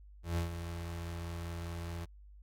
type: tone with ADSR envelope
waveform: 35% pulse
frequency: 84.9 Hz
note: F2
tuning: 48 cents flat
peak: -28 dBFS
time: 0.23-2.06 s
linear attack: 140 ms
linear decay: 120 ms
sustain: -9 dB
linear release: 22 ms
effects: added 50 Hz sine -52 dBFS peak until 2.42 s + AAC 48 kbps